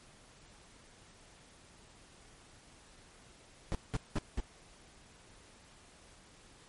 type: noise bursts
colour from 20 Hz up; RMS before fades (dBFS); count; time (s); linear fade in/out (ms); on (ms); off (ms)
brown; -32; 4; 3.72-4.402; 0; 28; 190
effects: pink hiss -59 dBFS RMS until 6.68 s + MP3 48 kbps